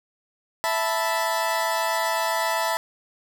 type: chord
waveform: 30% pulse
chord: E suspended fourth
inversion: none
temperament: equal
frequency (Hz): 659.3 / 880 / 987.8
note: E5 / A5 / B5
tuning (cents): 0 / 0 / 0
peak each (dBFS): -24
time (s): 0.64-2.77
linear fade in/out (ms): 0
effects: none